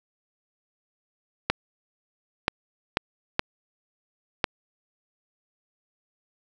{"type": "clicks", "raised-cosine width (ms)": 0.3, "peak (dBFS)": -4, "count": 5, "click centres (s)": [1.5, 2.481, 2.971, 3.394, 4.442], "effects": []}